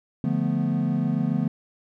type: chord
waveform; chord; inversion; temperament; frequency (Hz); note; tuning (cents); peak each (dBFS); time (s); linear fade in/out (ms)
triangle; B half-diminished seventh; first; equal; 146.83 / 174.61 / 220 / 246.9; D3 / F3 / A3 / B3; 0 / 0 / 0 / 0; -25; 0.24-1.48; 2
effects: none